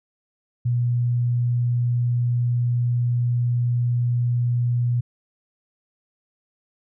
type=tone; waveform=sine; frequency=121.1 Hz; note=B2; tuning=34 cents flat; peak=-18 dBFS; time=0.65-5.01 s; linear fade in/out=10 ms; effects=none